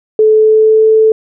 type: tone with pitch glide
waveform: sine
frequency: 433.5 to 438.8 Hz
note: A4 to A4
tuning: -26 to -5 cents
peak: -4 dBFS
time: 0.19-1.12 s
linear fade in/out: 2 ms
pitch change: +21 cents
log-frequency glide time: 0.35-0.87 s
effects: none